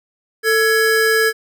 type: tone pair together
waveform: square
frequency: 444.4 / 1678 Hz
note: A4 / G#6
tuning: +17 / +17 cents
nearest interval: octave + major seventh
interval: 2300 cents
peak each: -16 dBFS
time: 0.43-1.33 s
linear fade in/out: 50 ms
effects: none